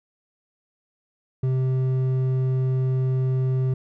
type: tone with hard clipping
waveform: sine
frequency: 130 Hz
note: C3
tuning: 11 cents flat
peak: -21 dBFS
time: 1.43-3.74 s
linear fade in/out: 5 ms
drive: 6 dB
effects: none